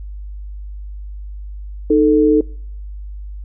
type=tone pair together; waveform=sine; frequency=308 / 441.4 Hz; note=D#4 / A4; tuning=-17 / +5 cents; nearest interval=tritone; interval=622 cents; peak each=-12 dBFS; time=1.9-2.41 s; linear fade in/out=5 ms; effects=noise-tail reverb RT60 0.6 s tail -25 dB re dry + added 50 Hz sine -27 dBFS peak until 3.44 s